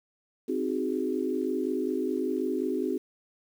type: chord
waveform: sine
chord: Ab dominant seventh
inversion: first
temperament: equal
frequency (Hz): 261.6 / 311.1 / 370 / 415.3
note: C4 / Eb4 / Gb4 / Ab4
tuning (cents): 0 / 0 / 0 / 0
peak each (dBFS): -31 / -33 / -31 / -33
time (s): 0.48-2.98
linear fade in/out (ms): 10
effects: 9-bit

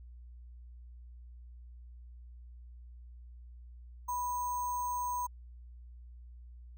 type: tone with sample-and-hold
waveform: sine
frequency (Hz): 984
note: B5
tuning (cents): -7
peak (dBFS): -32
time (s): 4.08-5.27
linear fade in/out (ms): 10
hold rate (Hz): 7350
effects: added 60 Hz sine -48 dBFS peak until 6.77 s

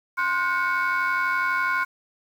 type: tone cluster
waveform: sine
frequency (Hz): 1050 / 1442 / 1534 / 2218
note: C6 / F#6 / G6 / C#7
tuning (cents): +6 / -45 / -38 / 0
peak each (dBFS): -24 / -23 / -29 / -28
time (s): 0.17-1.85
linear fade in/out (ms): 20
effects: tanh soft clip ceiling -16 dBFS + 8-bit

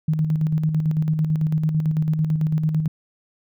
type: tone with tremolo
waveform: sine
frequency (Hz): 156.3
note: D#3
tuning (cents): +8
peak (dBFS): -16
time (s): 0.08-2.88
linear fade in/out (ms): 5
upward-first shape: square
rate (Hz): 9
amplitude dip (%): 45
effects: none

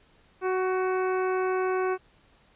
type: harmonic tone with a mistuned harmonic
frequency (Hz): 372.3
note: F#4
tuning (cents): +11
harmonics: 1 / 2 / 3 / 4 / 5 / 6 / 7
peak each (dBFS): -25 / -33 / -33 / -36 / -46 / -43 / -46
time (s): 0.41-1.98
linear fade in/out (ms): 50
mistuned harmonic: 4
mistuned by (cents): +18
effects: pink hiss -61 dBFS RMS until 2.55 s + resampled to 8000 Hz

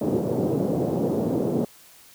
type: band-pass noise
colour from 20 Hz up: white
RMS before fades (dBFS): -24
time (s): 0.01-1.65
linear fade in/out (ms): 5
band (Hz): 120 to 510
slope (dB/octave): 24
effects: white hiss -51 dBFS RMS until 2.14 s

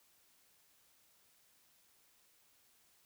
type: silence
effects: white hiss -70 dBFS RMS until 3.05 s

